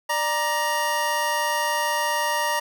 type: tone pair together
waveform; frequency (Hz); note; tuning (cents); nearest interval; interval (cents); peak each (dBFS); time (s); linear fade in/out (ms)
25% pulse; 592.9 / 939; D5 / A#5; +16 / +12; minor sixth; 796; -24 / -19; 0.09-2.6; 10
effects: none